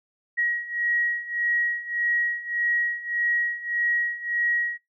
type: beating tone pair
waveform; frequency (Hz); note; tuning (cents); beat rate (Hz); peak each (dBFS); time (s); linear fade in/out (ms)
sine; 1900 / 1901.7; A#6 / A#6; +33 / +34; 1.7; -28 / -25; 0.37-4.78; 20
effects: noise-tail reverb RT60 0.2 s tail -24 dB re dry